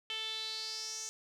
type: tone with band-pass filter sweep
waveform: sawtooth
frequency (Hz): 440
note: A4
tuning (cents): 0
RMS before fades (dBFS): -40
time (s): 0.1-1.09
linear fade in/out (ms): 0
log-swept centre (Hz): 3100 to 6400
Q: 5.8
effects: none

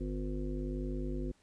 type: harmonic tone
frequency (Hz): 50.7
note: G#1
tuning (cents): -41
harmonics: 1 / 3 / 5 / 7 / 9 / 10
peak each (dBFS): -36 / -43 / -40 / -42 / -54 / -49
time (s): 0-1.32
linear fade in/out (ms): 10
effects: pink hiss -69 dBFS RMS until 1.42 s + resampled to 22050 Hz

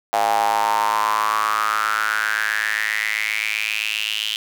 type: tone with high-pass filter sweep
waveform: square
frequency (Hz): 53.8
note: A1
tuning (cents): -38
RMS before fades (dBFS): -21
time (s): 0.13-4.36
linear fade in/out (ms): 0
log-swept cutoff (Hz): 740 to 3100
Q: 7.1
effects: 8-bit

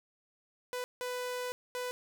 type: tone bursts at uneven times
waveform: sawtooth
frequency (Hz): 497.1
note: B4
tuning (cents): +11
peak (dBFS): -31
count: 3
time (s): 0.73-0.84 / 1.01-1.52 / 1.75-1.91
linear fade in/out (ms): 0
effects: none

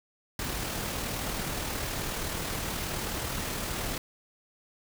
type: noise with amplitude modulation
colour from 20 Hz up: pink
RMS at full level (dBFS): -32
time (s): 0.39-3.98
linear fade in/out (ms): 2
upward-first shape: sine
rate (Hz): 38.9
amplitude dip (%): 30
effects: none

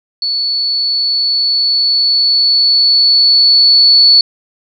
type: tone with level ramp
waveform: sine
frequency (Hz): 4435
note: C#8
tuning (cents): 0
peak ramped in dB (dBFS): -13 to -3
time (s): 0.22-4.21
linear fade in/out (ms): 2
effects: none

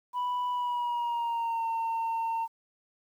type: tone with pitch glide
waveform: sine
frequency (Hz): 987 to 910.3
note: B5 to A#5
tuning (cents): -1 to -41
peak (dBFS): -25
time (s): 0.13-2.48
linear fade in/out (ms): 50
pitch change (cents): -140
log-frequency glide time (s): 0.51-1.65
effects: tanh soft clip ceiling -27 dBFS + 10-bit

